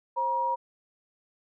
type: tone pair together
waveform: sine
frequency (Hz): 530 / 953.4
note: C5 / A#5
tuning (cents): +22 / +39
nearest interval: minor seventh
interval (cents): 1017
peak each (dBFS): -34 / -25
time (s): 0.16-0.56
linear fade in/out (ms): 20
effects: none